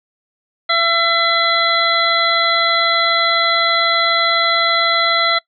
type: harmonic tone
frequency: 673 Hz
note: E5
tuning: 36 cents sharp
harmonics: 1 / 2 / 3 / 5 / 6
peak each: -21 / -17 / -18 / -22 / -18 dBFS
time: 0.69-5.39 s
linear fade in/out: 10 ms
effects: noise-tail reverb RT60 0.1 s tail -22 dB re dry